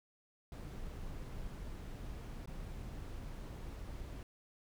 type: noise with dropouts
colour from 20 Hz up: brown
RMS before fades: -45 dBFS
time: 0.52-4.23 s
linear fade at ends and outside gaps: 1 ms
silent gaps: 2.458-2.474 s
effects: none